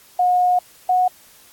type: tone pair in turn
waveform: sine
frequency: 722 / 732.1 Hz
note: F#5 / F#5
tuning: -43 / -19 cents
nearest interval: unison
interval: 24 cents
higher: second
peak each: -13 dBFS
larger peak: neither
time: 0.19-0.59 / 0.89-1.08 s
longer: first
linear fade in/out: 5 ms
effects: white hiss -49 dBFS RMS until 1.52 s + AAC 64 kbps